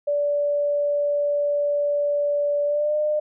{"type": "tone with pitch glide", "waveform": "sine", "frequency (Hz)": [580, 603.6], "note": ["D5", "D5"], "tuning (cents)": [-22, 47], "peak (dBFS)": -19, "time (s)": [0.07, 3.2], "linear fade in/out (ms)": 10, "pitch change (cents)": 69, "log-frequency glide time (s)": [2.65, 2.95], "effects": []}